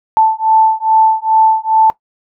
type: beating tone pair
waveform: sine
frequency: 880 / 882.4 Hz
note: A5 / A5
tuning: 0 / +5 cents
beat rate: 2.4 Hz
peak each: -11 dBFS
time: 0.17-1.9 s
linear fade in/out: 0 ms
effects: noise-tail reverb RT60 0.1 s tail -17 dB re dry